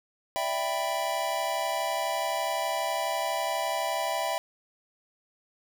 square chord, E minor seventh, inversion third, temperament equal, 587.3 / 659.3 / 784 / 987.8 Hz, D5 / E5 / G5 / B5, 0 / 0 / 0 / 0 cents, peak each -37 / -32 / -33 / -34 dBFS, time 0.36-4.38 s, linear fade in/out 0 ms, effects none

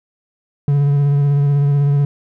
triangle tone with vibrato, 142.6 Hz, C#3, 49 cents sharp, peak -9 dBFS, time 0.68-2.05 s, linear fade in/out 2 ms, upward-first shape sine, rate 16 Hz, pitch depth 24 cents each way, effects none

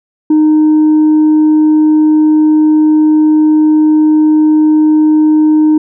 sine tone with tanh clipping, 308 Hz, D#4, 17 cents flat, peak -5 dBFS, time 0.3-5.78 s, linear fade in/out 5 ms, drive 1 dB, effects none

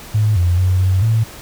sine tone with pitch steps, 106.8 / 88 / 92.3 / 93.7 / 111.9 Hz, G#2 / F2 / F#2 / F#2 / A2, +49 / +14 / -4 / +22 / +30 cents, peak -11 dBFS, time 0.14-1.24 s, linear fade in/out 10 ms, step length 220 ms, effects pink hiss -36 dBFS RMS until 1.41 s

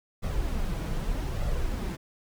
brown noise with flanger, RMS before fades -29 dBFS, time 0.22-1.97 s, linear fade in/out 20 ms, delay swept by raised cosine 1.5 to 6.3 ms, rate 0.82 Hz, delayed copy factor +0.5, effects none

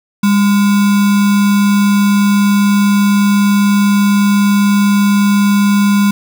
sine tone with sample-and-hold, 202 Hz, G#3, 48 cents flat, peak -7 dBFS, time 0.23-6.11 s, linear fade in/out 5 ms, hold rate 1225 Hz, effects none

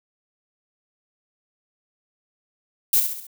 violet noise with echo, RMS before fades -17 dBFS, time 2.93-3 s, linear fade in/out 2 ms, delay 67 ms, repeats 4, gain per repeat -6 dB, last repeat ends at 3.268 s, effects none

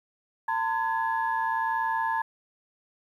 sine tone cluster, 901 / 1022 / 1685 Hz, A5 / C6 / G#6, +41 / -41 / +25 cents, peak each -26 / -31 / -31 dBFS, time 0.48-2.22 s, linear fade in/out 5 ms, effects tanh soft clip ceiling -15 dBFS + 10-bit

